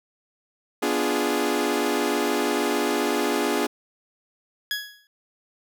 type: chord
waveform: sawtooth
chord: B diminished seventh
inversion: none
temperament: equal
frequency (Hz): 246.9 / 293.7 / 349.2 / 415.3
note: B3 / D4 / F4 / Ab4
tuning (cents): 0 / 0 / 0 / 0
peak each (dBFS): -25 / -23 / -24 / -22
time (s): 0.82-3.67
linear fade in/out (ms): 10
type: tone with exponential decay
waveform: 20% pulse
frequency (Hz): 1672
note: G#6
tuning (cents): +11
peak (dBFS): -17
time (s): 4.71-5.07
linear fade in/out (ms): 1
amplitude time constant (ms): 77
effects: none